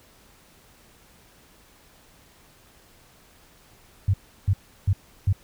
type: tone bursts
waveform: sine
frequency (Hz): 97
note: G2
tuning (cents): -18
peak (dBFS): -16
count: 4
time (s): 4.08-5.328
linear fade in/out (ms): 5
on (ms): 57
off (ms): 340
effects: pink hiss -55 dBFS RMS until 5.43 s